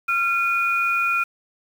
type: tone pair together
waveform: sine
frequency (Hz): 1376.7 / 2453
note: F6 / D#7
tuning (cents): -25 / -25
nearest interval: minor seventh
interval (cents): 1000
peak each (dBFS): -21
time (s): 0.08-1.24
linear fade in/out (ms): 10
effects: 7-bit